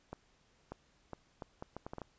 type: accelerating click train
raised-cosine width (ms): 1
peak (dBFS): -28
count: 10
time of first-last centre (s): 0.13-2.017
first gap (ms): 590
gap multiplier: 0.7
effects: pink hiss -70 dBFS RMS until 2.18 s + resampled to 16000 Hz